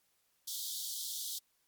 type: high-pass noise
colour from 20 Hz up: pink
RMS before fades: -40 dBFS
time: 0.47-1.39 s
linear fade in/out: 10 ms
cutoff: 3300 Hz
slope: 96 dB/octave
effects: white hiss -75 dBFS RMS until 1.67 s + MP3 96 kbps